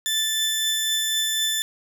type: tone pair together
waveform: sawtooth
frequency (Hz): 1760 / 3516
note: A6 / A7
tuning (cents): 0 / -2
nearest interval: octave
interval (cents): 1198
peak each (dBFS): -26 / -19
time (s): 0.06-1.62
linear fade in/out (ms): 0
effects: none